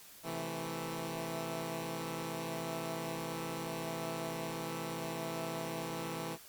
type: chord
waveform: 10% pulse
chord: A minor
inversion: first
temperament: equal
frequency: 130.81 / 164.81 / 220 Hz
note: C3 / E3 / A3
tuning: 0 / 0 / 0 cents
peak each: -37 / -31 / -36 dBFS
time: 0.23-6.38 s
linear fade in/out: 50 ms
effects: white hiss -55 dBFS RMS until 6.48 s + Opus 48 kbps